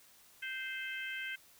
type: harmonic tone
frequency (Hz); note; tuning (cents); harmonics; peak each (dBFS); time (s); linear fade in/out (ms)
521; C5; -7; 3 / 4 / 5 / 6; -41 / -43 / -45 / -47; 0.42-1.36; 10
effects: white hiss -62 dBFS RMS until 1.59 s